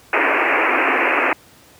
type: band-pass noise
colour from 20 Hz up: white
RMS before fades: -17 dBFS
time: 0.13-1.33 s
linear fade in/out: 2 ms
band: 260 to 2600 Hz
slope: 96 dB/octave
effects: pink hiss -48 dBFS RMS until 1.79 s + high-pass 80 Hz 12 dB/octave